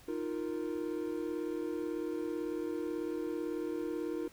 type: chord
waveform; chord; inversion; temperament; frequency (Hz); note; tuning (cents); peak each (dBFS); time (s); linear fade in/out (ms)
triangle; Eb suspended second; none; equal; 311.1 / 349.2 / 466.2; Eb4 / F4 / Bb4; 0 / 0 / 0; -36 / -36 / -38; 0.08-4.28; 5
effects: pink hiss -59 dBFS RMS until 4.32 s